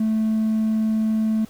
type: tone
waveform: triangle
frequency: 219.1 Hz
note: A3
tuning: 7 cents flat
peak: -15 dBFS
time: 0-1.45 s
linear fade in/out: 5 ms
effects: tanh soft clip ceiling -13 dBFS + pink hiss -49 dBFS RMS until 1.49 s